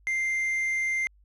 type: tone with quantisation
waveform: triangle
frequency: 2093 Hz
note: C7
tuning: in tune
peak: -23 dBFS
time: 0.07-1.07 s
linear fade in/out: 0 ms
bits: 8
effects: added 50 Hz sine -56 dBFS peak until 1.24 s + low-pass 10000 Hz 12 dB/octave